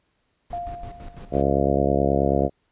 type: noise with tremolo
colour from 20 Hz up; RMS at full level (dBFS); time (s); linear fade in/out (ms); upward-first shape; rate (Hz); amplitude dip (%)
brown; -37; 0.5-1.42; 5; square; 6; 65
type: tone with exponential decay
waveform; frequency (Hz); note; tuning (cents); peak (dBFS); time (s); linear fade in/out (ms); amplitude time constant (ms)
sine; 698.5; F5; 0; -25; 0.53-1.59; 1; 230
type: harmonic tone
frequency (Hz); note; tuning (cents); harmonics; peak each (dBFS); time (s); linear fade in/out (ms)
69.3; C#2; 0; 1 / 2 / 3 / 4 / 5 / 6 / 7 / 8 / 9 / 10; -27 / -27 / -27 / -27 / -27 / -27 / -27 / -27 / -27 / -27; 1.31-2.5; 50
effects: pink hiss -70 dBFS RMS until 2.71 s + resampled to 8000 Hz